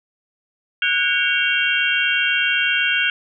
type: tone cluster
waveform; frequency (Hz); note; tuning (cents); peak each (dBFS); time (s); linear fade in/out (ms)
sine; 1470 / 1618 / 2247 / 2764 / 3196; F#6 / G#6 / C#7 / F7 / G7; -12 / -46 / +23 / -19 / +33; -21 / -25 / -24 / -21 / -23; 0.82-3.1; 2
effects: none